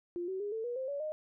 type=tone with pitch steps; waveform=sine; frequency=349.2 / 378.6 / 410.5 / 445.1 / 482.6 / 523.2 / 567.3 / 615.1 Hz; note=F4 / F#4 / G#4 / A4 / B4 / C5 / C#5 / D#5; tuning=0 / +40 / -20 / +20 / -40 / 0 / +40 / -20 cents; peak=-34 dBFS; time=0.16-1.12 s; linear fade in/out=0 ms; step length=120 ms; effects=none